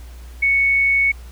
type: tone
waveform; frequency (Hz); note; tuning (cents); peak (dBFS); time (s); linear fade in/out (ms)
sine; 2217; C#7; 0; -13; 0.42-1.12; 10
effects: added 60 Hz sine -34 dBFS peak until 1.31 s + pink hiss -48 dBFS RMS until 1.31 s